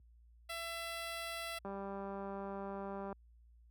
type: tone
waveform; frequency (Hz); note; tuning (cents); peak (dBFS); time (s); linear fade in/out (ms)
10% pulse; 670; E5; +28; -32; 0.49-1.59; 10
type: click train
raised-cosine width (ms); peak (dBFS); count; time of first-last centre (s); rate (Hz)
1; -31; 292; 1.65-3.127; 197
effects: added 58 Hz sine -50 dBFS peak until 3.7 s + high-pass 100 Hz 12 dB/octave